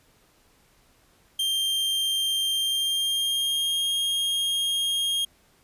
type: tone with pitch glide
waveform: 45% pulse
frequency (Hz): 3174 to 3243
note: G7 to G#7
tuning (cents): +21 to -42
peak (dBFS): -23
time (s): 1.39-5.25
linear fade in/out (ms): 5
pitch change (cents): +37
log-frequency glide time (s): 2.54-3.91
effects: pink hiss -61 dBFS RMS until 5.63 s + resampled to 32000 Hz